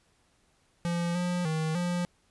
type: tone with pitch steps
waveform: square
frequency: 172 / 177.5 / 158.1 / 176.2 Hz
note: F3 / F3 / D#3 / F3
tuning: -26 / +28 / +28 / +16 cents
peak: -28 dBFS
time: 0.85-2.05 s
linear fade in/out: 0 ms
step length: 300 ms
effects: pink hiss -68 dBFS RMS until 2.3 s + resampled to 24000 Hz